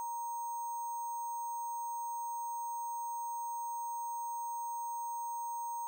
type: tone with sample-and-hold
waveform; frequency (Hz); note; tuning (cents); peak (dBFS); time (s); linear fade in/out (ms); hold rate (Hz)
sine; 940; A#5; +14; -36; 0-5.87; 0; 7350
effects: none